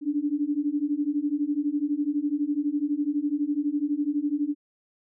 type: beating tone pair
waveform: sine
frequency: 285.5 / 297.5 Hz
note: D4 / D4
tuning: -49 / +22 cents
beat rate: 12 Hz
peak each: -27 / -26 dBFS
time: 0.01-4.55 s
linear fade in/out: 50 ms
effects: none